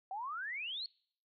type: exponential sweep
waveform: sine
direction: up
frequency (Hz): 740 to 4435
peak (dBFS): -38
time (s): 0.11-0.86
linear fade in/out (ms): 2
effects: noise-tail reverb RT60 0.6 s tail -26 dB re dry